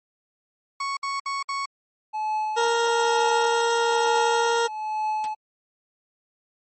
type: tone bursts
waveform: 35% pulse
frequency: 1108.7 Hz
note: C#6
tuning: in tune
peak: -24 dBFS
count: 4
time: 0.8-1.657 s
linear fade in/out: 5 ms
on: 170 ms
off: 59 ms
type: tone with tremolo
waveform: triangle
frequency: 860 Hz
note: A5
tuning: 40 cents flat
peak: -20 dBFS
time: 2.13-5.35 s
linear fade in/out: 20 ms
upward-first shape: triangle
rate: 1.1 Hz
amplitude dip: 80%
type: tone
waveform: 20% pulse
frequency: 466.2 Hz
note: A#4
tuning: in tune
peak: -15 dBFS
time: 2.56-4.68 s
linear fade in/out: 20 ms
type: noise with exponential decay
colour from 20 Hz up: white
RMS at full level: -33 dBFS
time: 5.24-5.32 s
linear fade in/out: 0 ms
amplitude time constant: 17 ms
effects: MP3 32 kbps